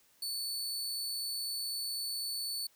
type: tone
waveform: sawtooth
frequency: 4468 Hz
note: C#8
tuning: 13 cents sharp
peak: -32 dBFS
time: 0.22-2.67 s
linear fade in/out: 5 ms
effects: white hiss -67 dBFS RMS until 2.75 s